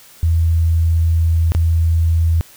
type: tone with dropouts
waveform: sine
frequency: 82.41 Hz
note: E2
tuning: in tune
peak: -11 dBFS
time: 0.23-2.41 s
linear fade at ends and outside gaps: 0 ms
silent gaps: 1.52-1.549 s
effects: white hiss -44 dBFS RMS until 2.56 s